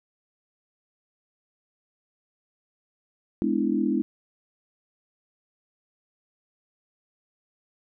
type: chord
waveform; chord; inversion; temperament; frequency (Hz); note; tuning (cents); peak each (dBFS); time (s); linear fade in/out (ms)
sine; E dominant seventh; first; equal with one note detuned; 207.7 / 250.4 / 293.7 / 329.6; G#3 / B3 / D4 / E4; 0 / +24 / 0 / 0; -27; 3.42-4.02; 0
effects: none